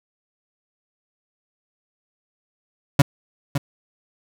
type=tone with echo; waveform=35% pulse; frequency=141.2 Hz; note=C#3; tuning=32 cents sharp; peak=-7 dBFS; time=2.99-3.02 s; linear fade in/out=5 ms; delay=560 ms; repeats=1; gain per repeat=-10 dB; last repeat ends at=3.58 s; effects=none